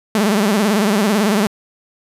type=tone with vibrato; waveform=sawtooth; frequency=207.7 Hz; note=G#3; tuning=in tune; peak=-9 dBFS; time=0.15-1.47 s; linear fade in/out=2 ms; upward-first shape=sine; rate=18 Hz; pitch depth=130 cents each way; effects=resampled to 32000 Hz